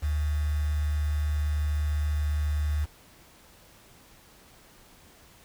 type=tone with quantisation; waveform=sine; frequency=74.7 Hz; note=D2; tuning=30 cents sharp; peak=-24 dBFS; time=0.02-2.86 s; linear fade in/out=20 ms; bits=7; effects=pink hiss -55 dBFS RMS until 5.44 s